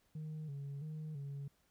sine tone with vibrato, 147.5 Hz, D3, 8 cents sharp, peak -39 dBFS, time 0.15-1.48 s, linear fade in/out 5 ms, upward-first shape square, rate 1.5 Hz, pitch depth 85 cents each way, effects tanh soft clip ceiling -40 dBFS + pink hiss -75 dBFS RMS until 1.7 s

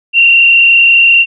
sine tone with frequency modulation, 2749 Hz, F7, 28 cents flat, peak -3 dBFS, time 0.13-1.26 s, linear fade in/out 50 ms, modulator 34.3 Hz, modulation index 1.4, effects none

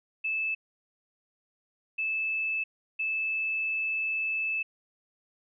sine tone bursts at uneven times, 2621 Hz, E7, 11 cents flat, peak -27 dBFS, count 3, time 0.24-0.55 / 1.98-2.64 / 2.99-4.63 s, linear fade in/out 10 ms, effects none

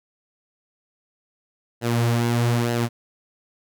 sawtooth tone with flanger, 118.4 Hz, A#2, 27 cents sharp, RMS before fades -21 dBFS, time 1.81-2.89 s, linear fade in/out 50 ms, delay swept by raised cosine 0.85 to 6.85 ms, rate 1.1 Hz, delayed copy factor -0.55, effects none

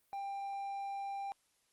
triangle tone, 793 Hz, G5, 20 cents sharp, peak -36 dBFS, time 0.13-1.32 s, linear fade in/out 0 ms, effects white hiss -75 dBFS RMS until 1.72 s + Opus 32 kbps

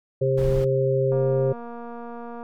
harmonic tone, 133.1 Hz, C3, 30 cents sharp, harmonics 1 / 3 / 4, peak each -23 / -23 / -23 dBFS, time 0.21-1.53 s, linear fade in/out 10 ms
brown noise, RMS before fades -28 dBFS, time 0.37-0.65 s, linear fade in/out 10 ms
click train, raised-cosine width 1 ms, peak -25 dBFS, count 310, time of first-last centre 1.12-2.429 s, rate 236 Hz
effects none

